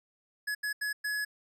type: tone bursts at uneven times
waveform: square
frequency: 1692 Hz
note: G#6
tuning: 32 cents sharp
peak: -31 dBFS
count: 4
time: 0.47-0.55 / 0.63-0.73 / 0.81-0.93 / 1.04-1.25 s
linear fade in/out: 10 ms
effects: resampled to 32000 Hz